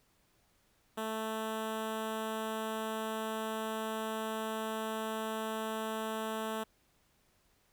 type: tone with notch filter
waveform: 10% pulse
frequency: 220 Hz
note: A3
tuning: in tune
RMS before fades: -37 dBFS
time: 0.97-6.64 s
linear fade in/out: 10 ms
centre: 5100 Hz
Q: 1.6
effects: pink hiss -71 dBFS RMS until 7.72 s